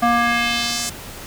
square tone with band-pass filter sweep, 236.3 Hz, A#3, 24 cents sharp, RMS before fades -19 dBFS, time 0.02-0.9 s, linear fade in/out 10 ms, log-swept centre 910 to 7800 Hz, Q 1.4, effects pink hiss -35 dBFS RMS until 1.26 s

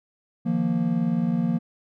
triangle chord, Eb suspended second, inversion none, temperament equal, 155.56 / 174.61 / 233.1 Hz, Eb3 / F3 / Bb3, 0 / 0 / 0 cents, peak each -28 / -22 / -22 dBFS, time 0.45-1.59 s, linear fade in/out 20 ms, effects none

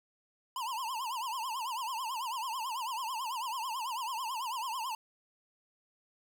square tone with vibrato, 968 Hz, B5, 35 cents flat, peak -35 dBFS, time 0.56-4.95 s, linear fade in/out 2 ms, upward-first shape triangle, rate 9.1 Hz, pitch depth 220 cents each way, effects none

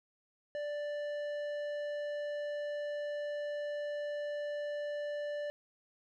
square tone with low-pass filter, 587.3 Hz, D5, in tune, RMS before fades -38 dBFS, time 0.55-5.5 s, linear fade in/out 0 ms, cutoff 2500 Hz, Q 0.52, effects none

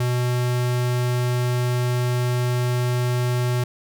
square tone, 123.47 Hz, B2, in tune, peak -20 dBFS, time 0-3.64 s, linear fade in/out 5 ms, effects none

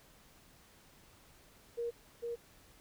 sine tone with echo, 470.9 Hz, A#4, 18 cents sharp, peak -34 dBFS, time 1.77-1.91 s, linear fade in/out 20 ms, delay 450 ms, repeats 1, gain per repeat -2 dB, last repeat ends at 2.36 s, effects pink hiss -62 dBFS RMS until 2.8 s

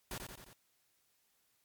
pink noise with echo, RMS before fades -42 dBFS, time 0.11-0.18 s, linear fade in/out 2 ms, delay 88 ms, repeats 4, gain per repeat -4 dB, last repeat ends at 0.532 s, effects white hiss -75 dBFS RMS until 1.64 s + MP3 96 kbps

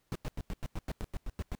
brown noise bursts, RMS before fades -35 dBFS, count 12, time 0.12-1.551 s, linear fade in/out 0 ms, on 34 ms, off 93 ms, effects pink hiss -74 dBFS RMS until 1.59 s

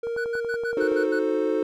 triangle tone, 466.2 Hz, A#4, in tune, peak -24 dBFS, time 0.03-1.06 s, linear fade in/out 5 ms
click train, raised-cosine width 1 ms, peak -26 dBFS, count 10, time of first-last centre 0.07-0.919 s, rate 10.6 Hz
triangle tone bursts, 1482 Hz, F#6, 2 cents sharp, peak -26 dBFS, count 7, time 0.17-1.195 s, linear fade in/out 10 ms, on 77 ms, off 81 ms
triangle chord, D# diminished seventh, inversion none, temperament equal with one note detuned, 311.1 / 366 / 440 / 523.3 Hz, D#4 / F#4 / A4 / C5, 0 / -19 / 0 / 0 cents, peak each -25 / -26 / -23 / -27 dBFS, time 0.77-1.63 s, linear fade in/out 2 ms
effects none

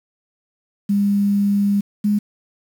sine tone pair in turn, 201.8 / 207.2 Hz, G#3 / G#3, -49 / -4 cents, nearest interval unison, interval 45 cents, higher second, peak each -14 dBFS, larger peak neither, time 0.89-1.81 / 2.04-2.19 s, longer first, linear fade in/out 10 ms, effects 7-bit

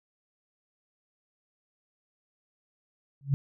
sine tone with exponential growth, 138.7 Hz, C#3, 1 cent sharp, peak -17 dBFS, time 3.21-3.34 s, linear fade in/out 0 ms, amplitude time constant 27 ms, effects none

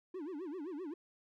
triangle tone with vibrato, 329.6 Hz, E4, in tune, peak -38 dBFS, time 0.14-0.94 s, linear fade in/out 5 ms, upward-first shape sine, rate 7.7 Hz, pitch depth 270 cents each way, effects none

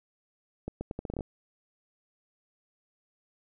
accelerating click train, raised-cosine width 2 ms, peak -21 dBFS, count 10, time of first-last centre 0.68-1.208 s, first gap 130 ms, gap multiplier 0.78, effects none

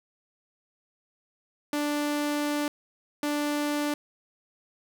sawtooth tone bursts at uneven times, 293.8 Hz, D4, 1 cent sharp, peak -22 dBFS, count 2, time 1.73-2.68 / 3.23-3.94 s, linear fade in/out 2 ms, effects none

